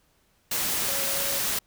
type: tone in noise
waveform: sine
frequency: 554.4 Hz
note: C#5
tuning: in tune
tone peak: -36 dBFS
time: 0.88-1.39 s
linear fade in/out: 5 ms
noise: white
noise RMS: -27 dBFS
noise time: 0.51-1.59 s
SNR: -12 dB
effects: pink hiss -66 dBFS RMS until 1.66 s